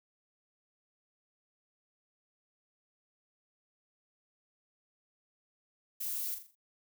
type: noise with echo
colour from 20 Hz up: violet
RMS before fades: -37 dBFS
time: 6-6.35 s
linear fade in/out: 10 ms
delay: 41 ms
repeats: 5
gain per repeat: -7 dB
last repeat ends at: 6.555 s
effects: none